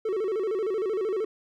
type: tone with vibrato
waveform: triangle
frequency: 407.5 Hz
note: G#4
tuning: 33 cents flat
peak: -23 dBFS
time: 0.05-1.25 s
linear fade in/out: 5 ms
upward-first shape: square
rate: 13 Hz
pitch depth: 140 cents each way
effects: none